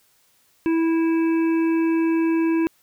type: harmonic tone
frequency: 327.8 Hz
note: E4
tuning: 10 cents flat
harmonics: 1 / 3 / 5 / 7 / 8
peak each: -17 / -33 / -37 / -40 / -37 dBFS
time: 0.66-2.67 s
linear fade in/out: 0 ms
effects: white hiss -61 dBFS RMS until 2.82 s